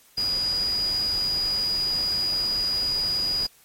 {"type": "tone in noise", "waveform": "sine", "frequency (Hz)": 4901, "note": "D#8", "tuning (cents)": -27, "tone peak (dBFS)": -22, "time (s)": [0.17, 3.47], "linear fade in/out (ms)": 10, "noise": "pink", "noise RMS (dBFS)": -37, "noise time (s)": [0.17, 3.47], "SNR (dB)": 12, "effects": ["white hiss -56 dBFS RMS until 3.64 s", "MP3 64 kbps"]}